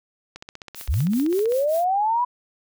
click train, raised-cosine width 0.2 ms, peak -20 dBFS, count 19, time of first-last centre 0.36-1.521 s, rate 15.5 Hz
blue noise with tremolo, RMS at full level -36 dBFS, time 0.75-1.85 s, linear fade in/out 10 ms, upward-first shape triangle, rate 5.2 Hz, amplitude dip 95%
sine linear sweep, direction up, 48 to 996 Hz, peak -18 dBFS, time 0.88-2.25 s, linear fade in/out 10 ms
effects none

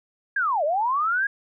sine linear two-way sweep, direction down then up, 1661.2 to 563 to 1661.2 Hz, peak -20 dBFS, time 0.36-1.27 s, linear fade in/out 5 ms, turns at 0.64 s, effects none

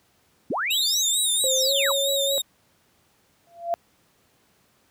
sine linear two-way sweep, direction up then down, 145.6 to 10060 to 864 Hz, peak -23 dBFS, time 0.5-1.92 s, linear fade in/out 5 ms, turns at 1.32 s
sawtooth tone with vibrato, 3725 Hz, A#7, 2 cents flat, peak -20 dBFS, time 0.7-2.42 s, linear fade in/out 10 ms, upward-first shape sine, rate 4.4 Hz, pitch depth 76 cents each way
sine tone with pitch glide, 523.3 to 552.2 Hz, C5 to C#5, 0 to -7 cents, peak -24 dBFS, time 1.44-2.38 s, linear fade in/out 0 ms, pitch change +93 cents, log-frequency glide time 1.65-1.71 s
sine tone with exponential growth, 684 Hz, F5, 36 cents flat, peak -18 dBFS, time 3.47-3.74 s, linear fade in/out 0 ms, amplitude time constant 57 ms
effects pink hiss -63 dBFS RMS until 4.9 s + high-pass 80 Hz 12 dB/octave

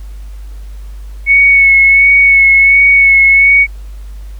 sine tone with vibrato, 2209 Hz, C#7, 7 cents flat, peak -3 dBFS, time 1.26-3.67 s, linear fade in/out 50 ms, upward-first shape sine, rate 1.4 Hz, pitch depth 22 cents each way, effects added 50 Hz sine -24 dBFS peak until 4.39 s + pink hiss -46 dBFS RMS until 4.39 s

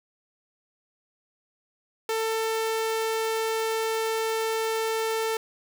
sawtooth tone, 445.7 Hz, A4, 22 cents sharp, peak -21 dBFS, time 2.09-5.37 s, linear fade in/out 2 ms, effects none

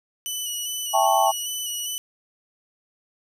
15% pulse tone with vibrato, 2960 Hz, F#7, in tune, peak -20 dBFS, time 0.26-1.98 s, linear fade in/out 0 ms, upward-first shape square, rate 2.5 Hz, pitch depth 19 cents each way
sine chord, A dominant seventh, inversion second, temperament just, 660 / 792 / 880 / 1100 Hz, E5 / G5 / A5 / C#6, +2 / +18 / 0 / -14 cents, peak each -23 / -20 / -21 / -25 dBFS, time 0.93-1.32 s, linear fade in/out 20 ms
effects none

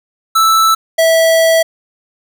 square tone pair in turn, 1318.5 / 653.6 Hz, E6 / E5, 0 / -15 cents, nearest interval octave, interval 1215 cents, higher first, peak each -8 dBFS, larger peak neither, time 0.35-0.75 / 0.98-1.63 s, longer second, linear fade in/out 10 ms, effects none

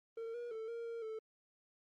triangle tone with pitch steps, 455.5 / 478.3 / 443.6 / 465.3 / 462.8 / 439.8 Hz, A#4 / A#4 / A4 / A#4 / A#4 / A4, -40 / +44 / +14 / -3 / -13 / -1 cents, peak -39 dBFS, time 0.17-1.19 s, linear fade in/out 5 ms, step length 170 ms, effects Opus 32 kbps

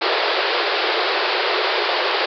pink band-pass noise, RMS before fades -20 dBFS, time 0.01-2.26 s, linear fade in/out 10 ms, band 350 to 4900 Hz, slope 96 dB/octave, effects none

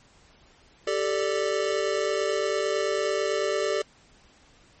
square chord, G suspended second, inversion none, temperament just, 392 / 441 / 588 Hz, G4 / A4 / D5, 0 / +4 / +2 cents, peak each -29 dBFS, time 0.87-3.82 s, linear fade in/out 5 ms, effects pink hiss -57 dBFS RMS until 4.8 s + MP3 32 kbps

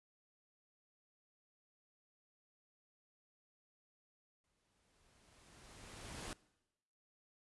pink noise with exponential growth, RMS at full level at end -45 dBFS, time 4.44-6.33 s, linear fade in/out 1 ms, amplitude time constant 410 ms, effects noise-tail reverb RT60 1.0 s tail -22 dB re dry + resampled to 24000 Hz

